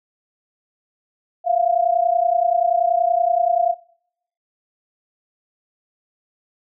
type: tone pair together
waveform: sine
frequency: 680 / 710.5 Hz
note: F5 / F5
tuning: -46 / +30 cents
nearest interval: minor second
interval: 76 cents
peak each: -18 dBFS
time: 1.44-3.75 s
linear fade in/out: 50 ms
effects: noise-tail reverb RT60 0.7 s tail -22 dB re dry